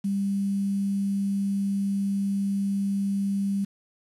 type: tone with quantisation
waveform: sine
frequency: 198.1 Hz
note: G3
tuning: 18 cents sharp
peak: -23 dBFS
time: 0.04-3.65 s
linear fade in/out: 10 ms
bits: 8
effects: resampled to 32000 Hz